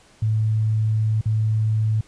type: tone with dropouts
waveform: sine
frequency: 109.1 Hz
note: A2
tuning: 14 cents flat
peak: -17 dBFS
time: 0.22-2.01 s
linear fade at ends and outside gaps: 5 ms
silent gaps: 1.212-1.257 s
effects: pink hiss -53 dBFS RMS until 2.07 s + resampled to 22050 Hz